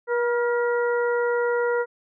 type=harmonic tone with a mistuned harmonic; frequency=480 Hz; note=B4; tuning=49 cents flat; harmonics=1 / 2 / 3 / 4; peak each=-21 / -30 / -29 / -35 dBFS; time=0.07-1.86 s; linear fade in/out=50 ms; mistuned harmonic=3; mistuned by=-40 cents; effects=none